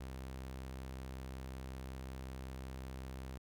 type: tone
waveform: sawtooth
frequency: 65.4 Hz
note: C2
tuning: in tune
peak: -40 dBFS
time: 0-3.38 s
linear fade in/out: 10 ms
effects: none